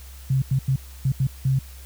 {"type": "tone bursts at uneven times", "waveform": "sine", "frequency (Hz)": 133.2, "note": "C3", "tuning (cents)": 31, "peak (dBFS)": -17, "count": 6, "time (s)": [[0.3, 0.42], [0.51, 0.59], [0.68, 0.76], [1.05, 1.12], [1.2, 1.27], [1.45, 1.59]], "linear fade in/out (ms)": 5, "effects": ["added 66 Hz sine -39 dBFS peak until 1.85 s", "white hiss -48 dBFS RMS until 1.85 s"]}